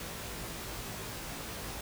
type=noise with comb filter; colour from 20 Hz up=pink; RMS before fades=-41 dBFS; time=0-1.81 s; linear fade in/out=2 ms; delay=18 ms; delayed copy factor=+1; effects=none